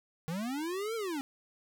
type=linear two-way sweep; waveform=square; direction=up then down; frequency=153.3 to 466.2 to 261.6 Hz; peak=-34 dBFS; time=0.28-1.21 s; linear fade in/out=0 ms; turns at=0.95 s; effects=none